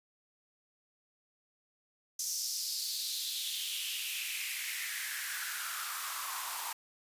white noise with high-pass filter sweep, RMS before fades -37 dBFS, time 2.19-6.73 s, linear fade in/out 5 ms, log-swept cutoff 5900 to 890 Hz, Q 4.2, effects resampled to 32000 Hz

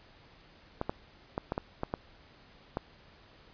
clicks, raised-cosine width 1 ms, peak -17 dBFS, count 8, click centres 0.814 / 0.895 / 1.379 / 1.521 / 1.579 / 1.834 / 1.939 / 2.771 s, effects pink hiss -58 dBFS RMS until 3.53 s + resampled to 11025 Hz

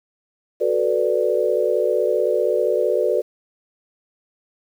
sine chord, B minor seventh, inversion second, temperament equal with one note detuned, 370 / 440 / 495.6 / 587.3 Hz, F#4 / A4 / B4 / D5, 0 / 0 / +6 / 0 cents, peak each -23 / -22 / -21 / -22 dBFS, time 0.6-3.22 s, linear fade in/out 20 ms, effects 8-bit

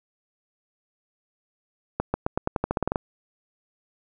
accelerating click train, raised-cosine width 1 ms, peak -9 dBFS, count 13, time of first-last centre 2-2.958 s, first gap 140 ms, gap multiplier 0.89, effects none

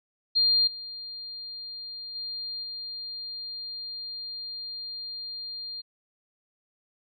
sine tone with level steps, 4200 Hz, C8, 6 cents sharp, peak -19 / -36 / -32 / -34 dBFS, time 0.35-5.82 s, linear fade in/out 20 ms, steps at 0.67 / 2.15 / 2.63 s, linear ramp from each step 5 ms, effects none

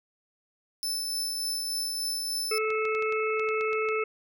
sawtooth tone with tremolo, 5274 Hz, E8, in tune, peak -25 dBFS, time 0.83-2.58 s, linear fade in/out 0 ms, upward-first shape triangle, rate 3.4 Hz, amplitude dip 30%
harmonic tone, 435.5 Hz, A4, 18 cents flat, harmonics 1 / 3 / 5 / 6, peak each -27 / -32 / -34 / -35 dBFS, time 2.51-4.04 s, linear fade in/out 5 ms
clicks, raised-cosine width 0.2 ms, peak -25 dBFS, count 10, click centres 2.704 / 2.853 / 2.95 / 3.024 / 3.124 / 3.396 / 3.489 / 3.61 / 3.731 / 3.888 s
effects none

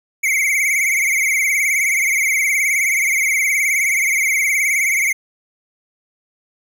square tone with vibrato, 2180 Hz, C#7, 29 cents flat, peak -15 dBFS, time 0.23-5.13 s, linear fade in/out 10 ms, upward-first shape triangle, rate 19 Hz, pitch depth 120 cents each way, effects none

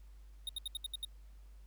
square tone bursts, 3719 Hz, A#7, 5 cents flat, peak -37 dBFS, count 7, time 0.47-1.049 s, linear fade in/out 2 ms, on 21 ms, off 72 ms, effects added 50 Hz sine -52 dBFS peak until 1.66 s + pink hiss -72 dBFS RMS until 1.66 s

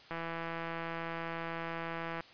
click train, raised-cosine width 0.5 ms, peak -24 dBFS, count 349, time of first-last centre 0.11-2.206 s, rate 166 Hz, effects white hiss -56 dBFS RMS until 2.33 s + resampled to 11025 Hz

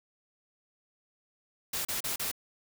white noise bursts, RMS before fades -33 dBFS, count 4, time 1.73-2.315 s, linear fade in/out 5 ms, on 120 ms, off 35 ms, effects none

